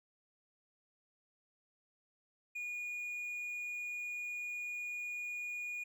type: tone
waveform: triangle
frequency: 2444 Hz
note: D#7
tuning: 32 cents flat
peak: -37 dBFS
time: 2.55-5.84 s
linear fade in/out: 10 ms
effects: none